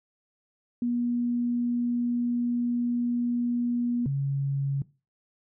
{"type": "tone pair in turn", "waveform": "sine", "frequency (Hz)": [240.7, 138.61], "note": ["B3", "C#3"], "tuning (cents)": [-44, 0], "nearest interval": "minor seventh", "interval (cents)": 956, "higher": "first", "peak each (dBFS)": -24, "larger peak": "neither", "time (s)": [[0.82, 4.06], [4.06, 4.82]], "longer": "first", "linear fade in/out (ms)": 2, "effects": ["noise-tail reverb RT60 0.3 s tail -19 dB re dry"]}